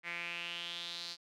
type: tone with band-pass filter sweep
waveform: sawtooth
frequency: 171.9 Hz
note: F3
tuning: 27 cents flat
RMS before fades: -42 dBFS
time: 0.03-1.17 s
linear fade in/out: 50 ms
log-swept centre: 2100 to 4500 Hz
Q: 5
effects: none